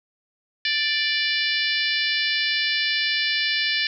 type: harmonic tone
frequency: 587.3 Hz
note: D5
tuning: in tune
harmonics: 3 / 4 / 5 / 6 / 7 / 8 / 9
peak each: -26 / -27 / -28 / -29 / -29 / -30 / -31 dBFS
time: 0.65-3.87 s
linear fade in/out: 2 ms
effects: none